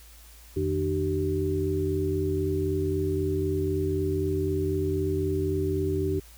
sine tone cluster, 87.5 / 156 / 299.6 / 383.5 Hz, F2 / D#3 / D4 / G4, +4 / +5 / +35 / -38 cents, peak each -29 / -34 / -31 / -27 dBFS, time 0.56-6.2 s, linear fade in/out 10 ms, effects added 56 Hz sine -49 dBFS peak until 6.37 s + white hiss -53 dBFS RMS until 6.37 s

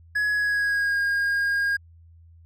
triangle tone with pitch glide, 1682 to 1624.7 Hz, G#6 to G#6, +22 to -38 cents, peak -19 dBFS, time 0.15-1.77 s, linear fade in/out 10 ms, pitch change -60 cents, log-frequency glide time 0.31-0.99 s, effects added 83 Hz sine -48 dBFS peak until 2.45 s

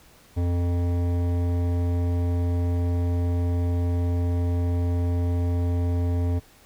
sine tone with hard clipping, 87.31 Hz, F2, in tune, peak -23 dBFS, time 0.36-6.4 s, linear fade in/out 20 ms, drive 14 dB, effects pink hiss -54 dBFS RMS until 6.65 s

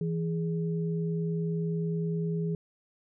sine tone pair together, 164.81 / 415 Hz, E3 / G#4, 0 / -1 cents, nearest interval octave + major third, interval 1599 cents, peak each -28 / -35 dBFS, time 0.01-2.55 s, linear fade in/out 2 ms, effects none

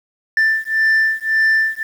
sine beating tone pair, 1772 / 1773.8 Hz, A6 / A6, +12 / +14 cents, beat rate 1.8 Hz, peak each -14 dBFS, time 0.37-1.83 s, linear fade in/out 2 ms, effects tanh soft clip ceiling -10 dBFS + 7-bit

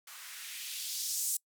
violet noise with band-pass filter sweep, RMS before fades -38 dBFS, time 0.07-1.37 s, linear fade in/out 5 ms, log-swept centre 1100 to 8200 Hz, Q 1.5, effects noise-tail reverb RT60 0.1 s tail -25 dB re dry

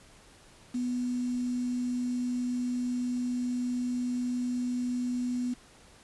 sine tone with quantisation, 246.9 Hz, B3, in tune, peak -28 dBFS, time 0.74-5.54 s, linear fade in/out 10 ms, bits 8, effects pink hiss -56 dBFS RMS until 6.03 s + resampled to 24000 Hz

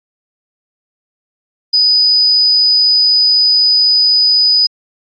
sine tone, 4978 Hz, D#8, in tune, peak -7 dBFS, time 1.73-4.67 s, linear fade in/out 10 ms, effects AAC 64 kbps

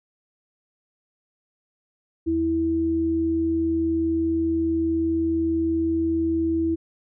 sine tone pair together, 81.59 / 327.6 Hz, E2 / E4, -17 / -11 cents, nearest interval 2 octaves, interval 2406 cents, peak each -31 / -20 dBFS, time 2.26-6.76 s, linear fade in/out 20 ms, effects none

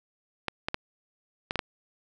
clicks, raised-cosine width 0.3 ms, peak -12 dBFS, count 6, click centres 0.483 / 0.685 / 0.744 / 1.509 / 1.557 / 1.592 s, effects none

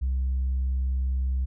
sine tone, 65 Hz, C2, 11 cents flat, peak -21 dBFS, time 0.01-1.46 s, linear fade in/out 20 ms, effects tanh soft clip ceiling -21 dBFS

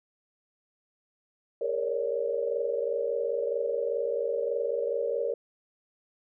sine tone cluster, 409.2 / 467.7 / 552 / 575 / 597 Hz, G#4 / A#4 / C#5 / D5 / D5, -26 / +6 / -7 / -37 / +28 cents, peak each -36 / -29 / -32 / -38 / -38 dBFS, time 1.61-5.34 s, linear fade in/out 5 ms, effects none

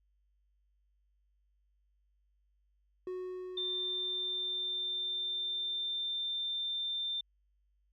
triangle tone with exponential decay, 367.5 Hz, F#4, 12 cents flat, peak -34 dBFS, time 3.07-6.98 s, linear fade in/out 2 ms, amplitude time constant 850 ms
sine tone, 3580 Hz, A7, 29 cents sharp, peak -33 dBFS, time 3.57-7.21 s, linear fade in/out 5 ms
effects added 50 Hz sine -70 dBFS peak until 7.92 s

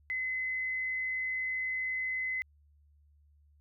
sine tone, 2037 Hz, C7, 47 cents flat, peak -31 dBFS, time 0.1-2.42 s, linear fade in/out 0 ms, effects added 73 Hz sine -61 dBFS peak until 3.6 s

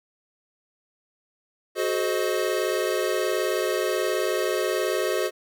square chord, F# diminished seventh, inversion none, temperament equal with one note detuned, 370 / 428.7 / 523.3 / 622.3 Hz, F#4 / A4 / C5 / Eb5, 0 / -45 / 0 / 0 cents, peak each -28 / -29 / -30 / -30 dBFS, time 1.75-5.31 s, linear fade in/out 50 ms, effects none

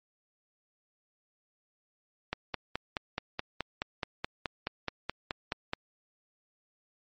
click train, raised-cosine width 0.3 ms, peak -15 dBFS, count 17, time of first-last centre 2.33-5.734 s, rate 4.7 Hz, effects MP3 32 kbps

